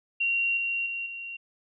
sine tone with level steps, 2754 Hz, F7, 25 cents flat, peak -23 / -26 / -30 / -35 dBFS, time 0.2-1.37 s, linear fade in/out 10 ms, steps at 0.57 / 0.86 / 1.06 s, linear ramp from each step 2 ms, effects none

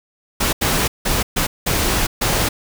pink noise bursts at uneven times, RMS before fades -18 dBFS, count 6, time 0.4-0.53 / 0.61-0.88 / 1.05-1.23 / 1.36-1.47 / 1.66-2.07 / 2.21-2.49 s, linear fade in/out 10 ms, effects none

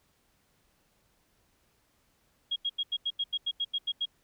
sine tone bursts, 3283 Hz, G#7, 21 cents flat, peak -27 dBFS, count 12, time 2.51-4.057 s, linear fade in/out 10 ms, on 51 ms, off 85 ms, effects pink hiss -70 dBFS RMS until 4.23 s

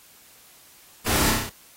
pink noise with echo, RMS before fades -25 dBFS, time 1.06-1.31 s, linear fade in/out 5 ms, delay 31 ms, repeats 6, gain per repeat -2 dB, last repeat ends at 1.496 s, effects white hiss -52 dBFS RMS until 1.76 s + AAC 48 kbps

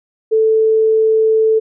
sine tone, 440.5 Hz, A4, 2 cents sharp, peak -9 dBFS, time 0.31-1.6 s, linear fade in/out 20 ms, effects none

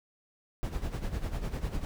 brown noise with tremolo, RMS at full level -31 dBFS, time 0.63-1.85 s, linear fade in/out 0 ms, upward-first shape sine, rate 10 Hz, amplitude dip 70%, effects none

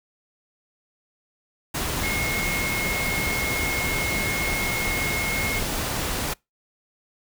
sine tone in noise, 2161 Hz, C#7, 45 cents flat, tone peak -26 dBFS, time 2.03-5.6 s, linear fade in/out 10 ms, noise pink, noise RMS -27 dBFS, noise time 1.74-6.34 s, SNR -2 dB, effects noise-tail reverb RT60 0.2 s tail -25 dB re dry

